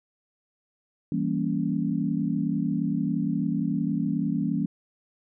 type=chord; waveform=sine; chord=E diminished seventh; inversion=none; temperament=equal with one note detuned; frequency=164.81 / 196 / 233.1 / 279.6 Hz; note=E3 / G3 / Bb3 / Db4; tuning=0 / 0 / 0 / +15 cents; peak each=-29 dBFS; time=1.12-4.66 s; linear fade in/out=2 ms; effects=none